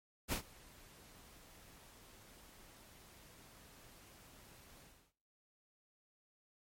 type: noise with ADSR envelope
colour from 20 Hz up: pink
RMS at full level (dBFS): -36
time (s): 0.28-5.13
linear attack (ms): 44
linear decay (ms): 93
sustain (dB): -24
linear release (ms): 320
effects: noise-tail reverb RT60 0.7 s tail -23 dB re dry + MP3 64 kbps